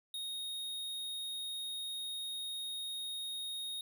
square tone, 3729 Hz, A#7, in tune, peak -39 dBFS, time 0.14-3.81 s, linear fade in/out 2 ms, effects none

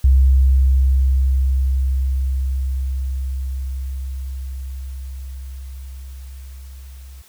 sine tone with level ramp, 66 Hz, C2, 16 cents sharp, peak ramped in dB -8 to -35 dBFS, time 0.04-7.22 s, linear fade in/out 5 ms, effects white hiss -50 dBFS RMS until 7.28 s

